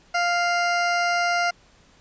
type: tone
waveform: 20% pulse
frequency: 698.5 Hz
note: F5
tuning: in tune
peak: -15 dBFS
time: 0.14-1.51 s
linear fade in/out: 10 ms
effects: pink hiss -56 dBFS RMS until 2 s + resampled to 16000 Hz